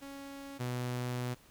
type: tone pair in turn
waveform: sawtooth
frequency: 277.2 / 123.91 Hz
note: C#4 / B2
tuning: 0 / +6 cents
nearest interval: octave + major second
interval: 1394 cents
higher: first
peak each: -40 / -30 dBFS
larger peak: second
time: 0.01-0.59 / 0.59-1.35 s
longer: second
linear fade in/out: 20 ms
effects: pink hiss -61 dBFS RMS until 1.5 s